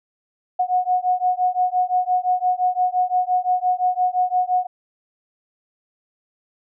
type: beating tone pair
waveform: sine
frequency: 727 / 732.8 Hz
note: F#5 / F#5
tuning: -31 / -17 cents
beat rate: 5.8 Hz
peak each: -20 dBFS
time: 0.59-4.67 s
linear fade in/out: 10 ms
effects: none